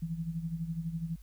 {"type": "tone with tremolo", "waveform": "sine", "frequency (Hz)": 164.81, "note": "E3", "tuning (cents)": 0, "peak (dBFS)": -30, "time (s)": [0.02, 1.16], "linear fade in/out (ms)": 5, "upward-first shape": "sine", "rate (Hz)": 12, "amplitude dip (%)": 70, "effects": ["added 50 Hz sine -48 dBFS peak until 1.22 s", "white hiss -67 dBFS RMS until 1.22 s"]}